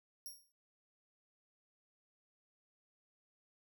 10% pulse tone with exponential decay, 5588 Hz, F8, in tune, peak -37 dBFS, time 0.26-0.52 s, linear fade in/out 1 ms, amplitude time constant 56 ms, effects none

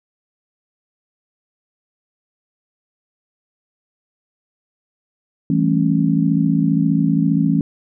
sine chord, A dominant seventh, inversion second, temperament just, 165 / 198 / 220 / 275 Hz, E3 / G3 / A3 / C#4, +2 / +18 / 0 / -14 cents, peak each -17 / -22 / -20 / -18 dBFS, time 5.5-7.61 s, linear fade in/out 2 ms, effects none

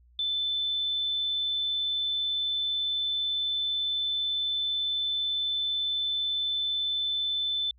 sine tone, 3522 Hz, A7, 1 cent sharp, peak -26 dBFS, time 0.19-7.71 s, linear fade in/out 2 ms, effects added 60 Hz sine -56 dBFS peak until 7.78 s

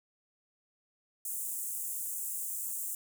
pink high-pass noise, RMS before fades -37 dBFS, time 1.25-2.95 s, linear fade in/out 2 ms, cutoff 7400 Hz, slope 48 dB/octave, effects none

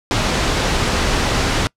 pink noise, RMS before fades -17 dBFS, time 0.11-1.67 s, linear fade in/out 0 ms, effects noise-tail reverb RT60 0.1 s tail -25 dB re dry + low-pass 6000 Hz 12 dB/octave

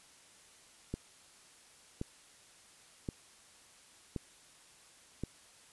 click train, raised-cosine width 3 ms, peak -23 dBFS, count 5, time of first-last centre 0.94-5.236 s, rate 0.931 Hz, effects white hiss -60 dBFS RMS until 5.72 s + resampled to 24000 Hz

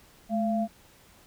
sine tone pair together, 215 / 684 Hz, A3 / F5, -40 / -36 cents, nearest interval octave + minor sixth, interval 2004 cents, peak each -26 / -28 dBFS, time 0.29-0.68 s, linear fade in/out 50 ms, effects pink hiss -57 dBFS RMS until 1.26 s

